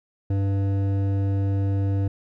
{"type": "tone with hard clipping", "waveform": "sine", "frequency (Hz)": 98.4, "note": "G2", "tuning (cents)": 7, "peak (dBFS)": -22, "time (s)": [0.3, 2.08], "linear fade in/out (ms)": 5, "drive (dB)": 11, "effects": []}